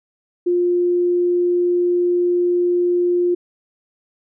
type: tone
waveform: sine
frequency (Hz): 352.9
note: F4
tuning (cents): +18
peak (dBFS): -14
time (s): 0.46-3.35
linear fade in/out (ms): 10
effects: none